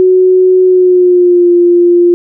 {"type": "tone with pitch glide", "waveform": "sine", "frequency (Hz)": [370, 349.2], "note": ["F#4", "F4"], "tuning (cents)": [0, 0], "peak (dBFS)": -3, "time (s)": [0, 2.14], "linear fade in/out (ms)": 0, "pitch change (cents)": -100, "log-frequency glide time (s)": [0.64, 1.51], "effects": []}